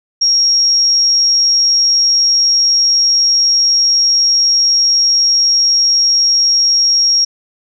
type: tone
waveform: sine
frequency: 5588 Hz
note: F8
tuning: in tune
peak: -8 dBFS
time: 0.21-7.25 s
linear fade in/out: 10 ms
effects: none